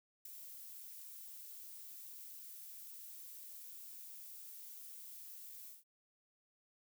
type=noise with ADSR envelope; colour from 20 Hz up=violet; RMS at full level=-45 dBFS; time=0.25-5.84 s; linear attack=7 ms; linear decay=4 ms; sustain=-7 dB; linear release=160 ms; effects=none